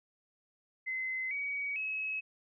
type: tone with pitch steps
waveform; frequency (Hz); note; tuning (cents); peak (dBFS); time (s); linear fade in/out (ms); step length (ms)
sine; 2051 / 2261 / 2568; C7 / C#7 / E7; -35 / +34 / -46; -33; 0.86-2.21; 20; 450
effects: none